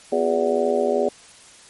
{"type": "harmonic tone with a mistuned harmonic", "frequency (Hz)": 82.41, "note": "E2", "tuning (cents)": 0, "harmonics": [3, 4, 5, 6, 7, 8, 9], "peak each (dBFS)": [-27, -29, -21, -29, -22, -32, -28], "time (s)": [0.12, 1.09], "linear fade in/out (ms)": 5, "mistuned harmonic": 4, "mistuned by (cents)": 140, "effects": ["white hiss -47 dBFS RMS until 1.69 s", "MP3 48 kbps"]}